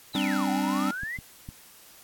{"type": "exponential two-way sweep", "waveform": "sine", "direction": "down then up", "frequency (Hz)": [4186, 733, 2107], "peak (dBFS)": -31, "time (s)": [0.13, 1.18], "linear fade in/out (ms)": 20, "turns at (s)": 0.5}
{"type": "chord", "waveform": "square", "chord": "G suspended fourth", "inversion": "none", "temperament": "just", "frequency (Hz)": [196, 261.3, 294], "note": ["G3", "C4", "D4"], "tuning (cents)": [0, -2, 2], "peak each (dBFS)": -30, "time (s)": [0.15, 0.91], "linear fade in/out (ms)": 2}
{"type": "clicks", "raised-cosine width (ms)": 5, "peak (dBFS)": -26, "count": 3, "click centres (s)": [1.034, 1.188, 1.489]}
{"effects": ["white hiss -52 dBFS RMS until 2.03 s", "AAC 64 kbps"]}